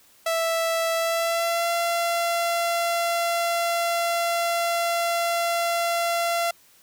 sawtooth tone with pitch glide, 659.3 to 682.9 Hz, E5 to F5, 0 to -39 cents, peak -18 dBFS, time 0.26-6.51 s, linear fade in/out 5 ms, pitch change +61 cents, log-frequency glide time 0.95-1.7 s, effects white hiss -56 dBFS RMS until 6.82 s

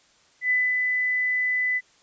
sine tone with ADSR envelope, 2000 Hz, B6, 21 cents sharp, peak -18 dBFS, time 0.41-1.81 s, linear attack 93 ms, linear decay 230 ms, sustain -3 dB, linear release 42 ms, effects white hiss -59 dBFS RMS until 2.02 s + resampled to 16000 Hz

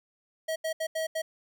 square tone bursts at uneven times, 640 Hz, D#5, 49 cents sharp, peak -29 dBFS, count 5, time 0.48-0.56 / 0.64-0.73 / 0.8-0.87 / 0.95-1.07 / 1.15-1.22 s, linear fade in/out 10 ms, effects none

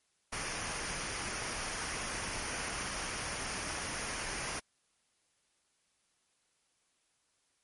pink noise with comb filter, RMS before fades -38 dBFS, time 0.32-4.6 s, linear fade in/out 10 ms, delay 0.26 ms, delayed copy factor -0.5, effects white hiss -75 dBFS RMS until 7.63 s + MP3 48 kbps

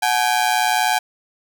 sawtooth ring-modulated tone, 796 Hz, G5, 26 cents sharp, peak -9 dBFS, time 0.02-0.99 s, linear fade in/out 10 ms, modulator 60.2 Hz, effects none

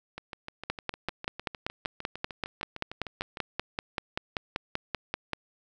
two click trains, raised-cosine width 0.3 ms, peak -22 / -13 dBFS, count 22 / 25, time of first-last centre 0.18-3.371 / 0.7-5.333 s, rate 6.58 / 5.18 Hz, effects none

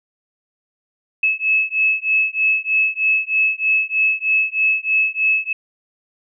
sine beating tone pair, 2591 / 2594.2 Hz, E7 / E7, -30 / -28 cents, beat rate 3.2 Hz, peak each -18 dBFS, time 1.23-5.53 s, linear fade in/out 5 ms, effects none

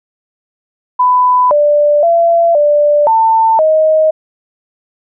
sine tone with pitch steps, 998 / 589 / 677 / 589 / 895 / 627 Hz, B5 / D5 / E5 / D5 / A5 / D#5, +18 / +5 / +46 / +5 / +29 / +13 cents, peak -6 dBFS, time 0.99-4.11 s, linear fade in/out 10 ms, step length 520 ms, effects none

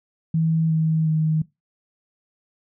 sine tone with pitch steps, 161.6 / 159.28 / 157 Hz, E3 / D#3 / D#3, -34 / +41 / +16 cents, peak -17 dBFS, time 0.34-1.42 s, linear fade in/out 5 ms, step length 360 ms, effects noise-tail reverb RT60 0.2 s tail -20 dB re dry

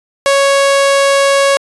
sawtooth tone, 554.4 Hz, C#5, in tune, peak -4 dBFS, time 0.26-1.57 s, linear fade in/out 0 ms, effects resampled to 24000 Hz

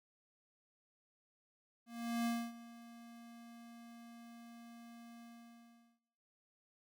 square tone with ADSR envelope, 233.8 Hz, A#3, 5 cents sharp, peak -34 dBFS, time 1.86-5.99 s, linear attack 400 ms, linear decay 260 ms, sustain -20 dB, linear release 770 ms, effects noise-tail reverb RT60 0.9 s tail -17 dB re dry + Opus 48 kbps

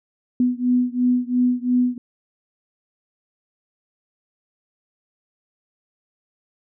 sine beating tone pair, 246.9 / 249.8 Hz, B3 / B3, 0 / +20 cents, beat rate 2.9 Hz, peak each -19 / -20 dBFS, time 0.4-1.98 s, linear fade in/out 2 ms, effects none

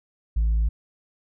sine tone, 55 Hz, A1, in tune, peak -16 dBFS, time 0.36-0.69 s, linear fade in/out 10 ms, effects tanh soft clip ceiling -17 dBFS

